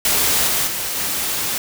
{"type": "noise with level steps", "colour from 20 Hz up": "white", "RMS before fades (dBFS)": [-17, -19, -24, -22], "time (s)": [0.05, 1.58], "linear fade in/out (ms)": 2, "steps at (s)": [0.46, 0.66, 0.95], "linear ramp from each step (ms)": 20, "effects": []}